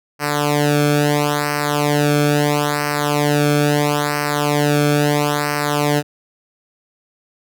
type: tone with flanger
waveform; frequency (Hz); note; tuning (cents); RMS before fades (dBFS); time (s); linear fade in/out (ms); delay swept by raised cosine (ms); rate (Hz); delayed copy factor
sawtooth; 146.83; D3; 0; -17; 0.19-6.03; 50; 0.28 to 1.04; 0.75; -0.9
effects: none